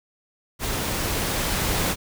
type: noise with level ramp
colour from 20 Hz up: pink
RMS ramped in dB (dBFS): -27 to -23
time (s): 0.59-1.96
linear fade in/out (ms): 50
effects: none